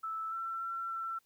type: tone with pitch steps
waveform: sine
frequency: 1315 / 1344 / 1353 / 1343 Hz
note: E6 / E6 / E6 / E6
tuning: -5 / +33 / +45 / +32 cents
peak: -35 dBFS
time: 0.03-1.19 s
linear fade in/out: 10 ms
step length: 290 ms
effects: white hiss -73 dBFS RMS until 1.25 s